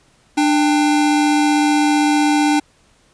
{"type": "tone pair together", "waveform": "square", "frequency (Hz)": [297.4, 794.6], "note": ["D4", "G5"], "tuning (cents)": [22, 23], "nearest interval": "octave + perfect fourth", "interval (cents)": 1701, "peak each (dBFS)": [-14, -20], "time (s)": [0.37, 2.6], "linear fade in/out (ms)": 10, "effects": ["pink hiss -55 dBFS RMS until 3.13 s", "resampled to 22050 Hz"]}